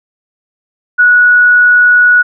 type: tone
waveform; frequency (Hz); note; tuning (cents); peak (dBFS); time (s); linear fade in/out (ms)
sine; 1465; F#6; -18; -3; 0.98-2.23; 20
effects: none